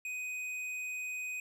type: tone with tanh clipping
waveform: triangle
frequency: 2500 Hz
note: D#7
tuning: 8 cents sharp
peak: -38 dBFS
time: 0.05-1.4 s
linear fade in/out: 2 ms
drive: 14 dB
effects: none